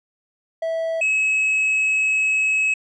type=tone pair in turn; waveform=triangle; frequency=654 / 2571 Hz; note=E5 / E7; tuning=-14 / -44 cents; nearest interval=2 octaves; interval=2370 cents; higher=second; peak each=-19 / -15 dBFS; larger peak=second; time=0.62-1.01 / 1.01-2.74 s; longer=second; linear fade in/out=5 ms; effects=resampled to 24000 Hz